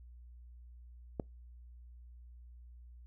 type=click; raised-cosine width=2 ms; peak=-21 dBFS; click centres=1.198 s; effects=noise-tail reverb RT60 0.2 s tail -26 dB re dry + added 60 Hz sine -51 dBFS peak until 3.06 s